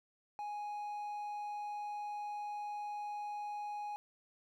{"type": "tone", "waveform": "triangle", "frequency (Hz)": 830.6, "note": "G#5", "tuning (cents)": 0, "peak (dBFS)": -37, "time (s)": [0.39, 3.96], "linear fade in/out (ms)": 0, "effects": []}